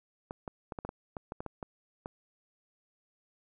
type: clicks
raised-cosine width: 1 ms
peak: -24 dBFS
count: 12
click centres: 0.309 / 0.478 / 0.722 / 0.788 / 0.85 / 0.891 / 1.168 / 1.321 / 1.405 / 1.463 / 1.628 / 2.059 s
effects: none